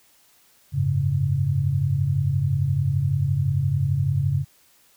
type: chord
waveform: sine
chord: F# suspended second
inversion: none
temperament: just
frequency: 92.5 / 104.06 / 138.75 Hz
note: F#2 / G#2 / C#3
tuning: 0 / +4 / +2 cents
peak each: -26 / -25 / -21 dBFS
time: 0.72-4.45 s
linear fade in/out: 50 ms
effects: white hiss -58 dBFS RMS until 4.96 s